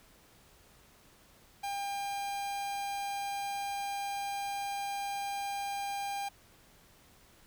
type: tone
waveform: 45% pulse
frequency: 801 Hz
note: G5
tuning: 37 cents sharp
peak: -34 dBFS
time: 1.63-6.29 s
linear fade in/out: 10 ms
effects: pink hiss -61 dBFS RMS until 7.46 s